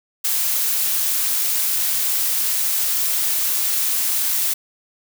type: noise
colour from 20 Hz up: blue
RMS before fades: -20 dBFS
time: 0.24-4.54 s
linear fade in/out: 10 ms
effects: none